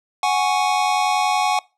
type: chord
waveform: square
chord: F# suspended second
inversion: none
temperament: equal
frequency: 740 / 830.6 / 1108.7 Hz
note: F#5 / G#5 / C#6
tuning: 0 / 0 / 0 cents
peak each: -21 / -21 / -24 dBFS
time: 0.23-1.59 s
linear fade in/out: 2 ms
effects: noise-tail reverb RT60 0.3 s tail -24 dB re dry + low-pass 8000 Hz 12 dB/octave